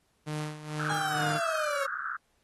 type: tone with tremolo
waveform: sawtooth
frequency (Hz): 152.1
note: D#3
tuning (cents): -39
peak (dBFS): -27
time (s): 0.26-1.39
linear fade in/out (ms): 20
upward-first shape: sine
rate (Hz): 2.2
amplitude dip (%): 75
type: band-pass noise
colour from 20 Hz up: white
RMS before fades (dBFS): -35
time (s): 0.79-2.17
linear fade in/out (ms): 10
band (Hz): 1200 to 1600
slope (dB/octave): 96
type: linear sweep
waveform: 35% pulse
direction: down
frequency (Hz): 826 to 542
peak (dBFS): -29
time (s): 0.89-1.86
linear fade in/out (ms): 10
effects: pink hiss -72 dBFS RMS until 2.43 s + AAC 32 kbps